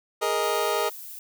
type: chord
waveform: 25% pulse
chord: Ab suspended second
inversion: none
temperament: just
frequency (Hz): 415.3 / 467.2 / 623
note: Ab4 / Bb4 / Eb5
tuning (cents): 0 / +4 / +2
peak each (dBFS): -24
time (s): 0.21-0.9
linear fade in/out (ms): 20
type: noise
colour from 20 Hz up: violet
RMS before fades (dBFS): -40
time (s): 0.43-1.19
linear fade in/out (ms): 2
effects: none